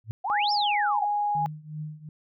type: tone with exponential growth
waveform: sine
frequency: 110 Hz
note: A2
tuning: in tune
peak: -24 dBFS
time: 0.04-0.11 s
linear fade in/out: 0 ms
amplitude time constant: 15 ms
type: exponential two-way sweep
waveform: sine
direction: up then down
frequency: 696 to 5520 to 696 Hz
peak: -26 dBFS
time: 0.24-1.05 s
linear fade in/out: 10 ms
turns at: 0.52 s
type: tone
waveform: sine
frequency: 827 Hz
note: G#5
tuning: 8 cents flat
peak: -23 dBFS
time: 0.3-1.46 s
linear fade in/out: 0 ms
type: tone with tremolo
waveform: sine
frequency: 153.1 Hz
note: D#3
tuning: 28 cents flat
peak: -30 dBFS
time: 1.35-2.09 s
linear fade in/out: 2 ms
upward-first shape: triangle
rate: 2.7 Hz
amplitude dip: 90%
effects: none